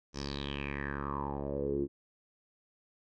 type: tone with low-pass filter sweep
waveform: 10% pulse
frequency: 70.4 Hz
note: C#2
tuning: 27 cents sharp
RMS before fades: -36 dBFS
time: 0.13-1.88 s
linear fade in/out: 50 ms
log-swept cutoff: 5900 to 320 Hz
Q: 6.5
effects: none